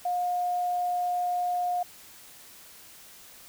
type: tone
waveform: sine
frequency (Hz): 714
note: F5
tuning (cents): +38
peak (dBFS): -25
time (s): 0.05-1.83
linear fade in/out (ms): 5
effects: white hiss -50 dBFS RMS until 3.48 s